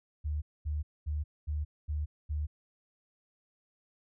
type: tone bursts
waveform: sine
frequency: 75.1 Hz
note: D2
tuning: 39 cents sharp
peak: -30 dBFS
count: 6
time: 0.24-2.47 s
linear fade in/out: 20 ms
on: 180 ms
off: 230 ms
effects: none